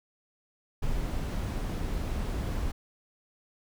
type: noise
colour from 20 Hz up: brown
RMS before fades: -31 dBFS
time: 0.82-2.72 s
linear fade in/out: 10 ms
effects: none